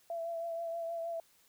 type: tone with vibrato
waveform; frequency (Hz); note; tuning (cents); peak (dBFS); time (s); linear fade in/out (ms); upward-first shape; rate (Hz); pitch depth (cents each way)
sine; 670; E5; +28; -35; 0.1-1.2; 2; triangle; 6.3; 30
effects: white hiss -67 dBFS RMS until 1.48 s